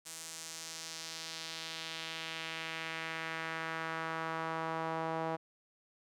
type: tone with band-pass filter sweep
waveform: sawtooth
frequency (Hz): 162.1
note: E3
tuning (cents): -29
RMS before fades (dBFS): -40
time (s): 0.05-5.37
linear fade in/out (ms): 20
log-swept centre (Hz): 8200 to 770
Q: 1.5
effects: none